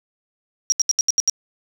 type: tone bursts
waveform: sine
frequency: 5660 Hz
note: F8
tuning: 22 cents sharp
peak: -13 dBFS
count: 7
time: 0.7-1.297 s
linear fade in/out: 0 ms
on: 21 ms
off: 75 ms
effects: 7-bit